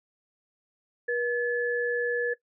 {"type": "tone pair together", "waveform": "sine", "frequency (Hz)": [481.3, 1720.6], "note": ["B4", "A6"], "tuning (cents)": [-45, -39], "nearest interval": "octave + minor seventh", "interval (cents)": 2206, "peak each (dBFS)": -27, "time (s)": [1.08, 2.34], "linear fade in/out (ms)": 10, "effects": ["noise-tail reverb RT60 0.1 s tail -18 dB re dry"]}